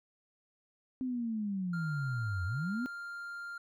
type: linear two-way sweep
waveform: sine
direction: down then up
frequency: 261.5 to 85.3 to 261.5 Hz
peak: -32 dBFS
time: 1.01-2.86 s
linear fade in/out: 0 ms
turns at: 2.45 s
type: tone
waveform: triangle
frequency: 1396.9 Hz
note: F6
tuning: in tune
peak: -38 dBFS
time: 1.73-3.58 s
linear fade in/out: 5 ms
effects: none